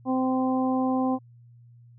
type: harmonic tone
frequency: 258.9 Hz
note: C4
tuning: 18 cents flat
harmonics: 1 / 2 / 3 / 4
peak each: -23 / -31 / -30 / -34 dBFS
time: 0.05-1.19 s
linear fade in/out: 50 ms
effects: added 119 Hz sine -49 dBFS peak until 1.98 s